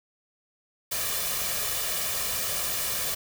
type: noise with comb filter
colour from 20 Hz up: white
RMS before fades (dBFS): -29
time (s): 0.91-3.15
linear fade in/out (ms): 10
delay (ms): 1.7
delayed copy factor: +0.55
effects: none